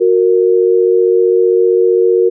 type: tone pair together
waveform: sine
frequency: 366.8 / 462.2 Hz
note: F#4 / A#4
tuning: -15 / -15 cents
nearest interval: major third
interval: 400 cents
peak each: -10 dBFS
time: 0-2.3 s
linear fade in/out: 20 ms
effects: none